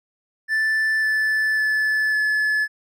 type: tone with pitch steps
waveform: triangle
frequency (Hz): 1760 / 1746.8 / 1733.8 / 1720.8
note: A6 / A6 / A6 / A6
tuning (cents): 0 / -13 / -26 / -39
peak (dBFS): -16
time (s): 0.48-2.68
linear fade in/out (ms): 50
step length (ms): 550
effects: none